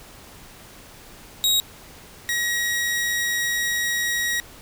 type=tone pair in turn; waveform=sawtooth; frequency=3801 / 1900.5 Hz; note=A#7 / A#6; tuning=+33 / +33 cents; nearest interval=octave; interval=1200 cents; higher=first; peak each=-14 / -18 dBFS; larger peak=first; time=1.44-1.6 / 2.29-4.4 s; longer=second; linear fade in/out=0 ms; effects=pink hiss -45 dBFS RMS until 4.61 s